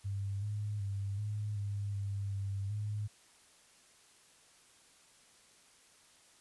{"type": "tone with pitch steps", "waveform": "sine", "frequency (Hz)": [99.2, 104.3, 99.3, 104.9, 101.3, 99.7, 98.7, 104.8], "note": ["G2", "G#2", "G2", "G#2", "G#2", "G2", "G2", "G#2"], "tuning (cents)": [21, 8, 23, 18, -43, 30, 12, 16], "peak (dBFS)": -34, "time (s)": [0.04, 3.08], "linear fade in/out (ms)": 20, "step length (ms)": 380, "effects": ["white hiss -63 dBFS RMS until 6.4 s", "resampled to 24000 Hz"]}